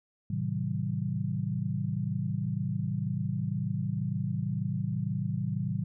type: chord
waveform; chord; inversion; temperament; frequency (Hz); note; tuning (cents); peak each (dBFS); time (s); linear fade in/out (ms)
sine; A diminished seventh; none; just; 110 / 132 / 158.4 / 190.08; A2 / C3 / Eb3 / Gb3; 0 / +16 / +31 / +47; -34; 0.3-5.84; 5
effects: none